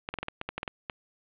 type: clicks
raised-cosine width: 0.3 ms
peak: -16 dBFS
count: 11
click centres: 0.089 / 0.14 / 0.187 / 0.23 / 0.284 / 0.414 / 0.49 / 0.58 / 0.631 / 0.678 / 0.898 s
effects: resampled to 8000 Hz + 8-bit